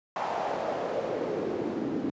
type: noise with band-pass filter sweep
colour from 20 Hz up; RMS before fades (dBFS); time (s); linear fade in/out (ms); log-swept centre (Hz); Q
pink; -31; 0.16-2.1; 2; 850 to 270; 2.9
effects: high-pass 100 Hz 12 dB/octave + resampled to 16000 Hz